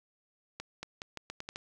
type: accelerating click train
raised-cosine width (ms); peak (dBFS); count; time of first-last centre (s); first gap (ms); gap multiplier
0.2; -22; 8; 0.6-1.559; 230; 0.82
effects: none